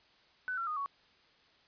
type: tone with pitch steps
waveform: sine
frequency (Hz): 1500 / 1359.7 / 1232.5 / 1117.3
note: F#6 / F6 / D#6 / C#6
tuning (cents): +23 / -47 / -17 / +13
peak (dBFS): -33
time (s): 0.48-0.86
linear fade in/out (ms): 0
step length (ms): 95
effects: white hiss -65 dBFS RMS until 1.67 s + resampled to 11025 Hz